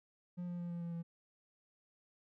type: tone with pitch steps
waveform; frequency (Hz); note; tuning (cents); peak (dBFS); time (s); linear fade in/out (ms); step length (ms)
triangle; 177 / 175.27 / 173.56 / 171.86 / 170.18 / 168.52; F3 / F3 / F3 / F3 / F3 / E3; +23 / +6 / -10 / -28 / -45 / +38; -37; 0.37-1.03; 20; 110
effects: none